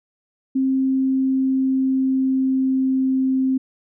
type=tone with pitch glide; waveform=sine; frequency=265 to 262.6 Hz; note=C4 to C4; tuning=+22 to +6 cents; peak=-16 dBFS; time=0.55-3.58 s; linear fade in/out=10 ms; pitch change=-16 cents; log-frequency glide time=0.74-3.47 s; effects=none